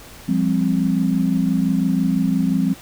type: chord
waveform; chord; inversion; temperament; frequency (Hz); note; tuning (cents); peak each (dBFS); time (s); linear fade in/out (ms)
sine; F suspended second; none; equal with one note detuned; 174.61 / 200.5 / 261.6; F3 / G3 / C4; 0 / +39 / 0; -20; 0.28-2.74; 10
effects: pink hiss -41 dBFS RMS until 2.81 s